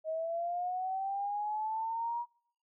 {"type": "linear sweep", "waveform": "sine", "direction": "up", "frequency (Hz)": [628, 958], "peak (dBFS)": -32, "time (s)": [0.04, 2.26], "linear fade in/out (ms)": 50, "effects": ["noise-tail reverb RT60 0.6 s tail -24 dB re dry"]}